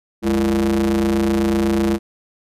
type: ring-modulated tone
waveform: square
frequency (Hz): 65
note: C2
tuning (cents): -11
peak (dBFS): -13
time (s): 0.22-1.99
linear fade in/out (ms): 50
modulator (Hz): 274
effects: resampled to 32000 Hz